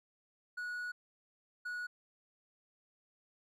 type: tone bursts at uneven times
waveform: triangle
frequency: 1462 Hz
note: F#6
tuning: 21 cents flat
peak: -36 dBFS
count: 2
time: 0.57-0.92 / 1.65-1.87 s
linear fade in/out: 10 ms
effects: none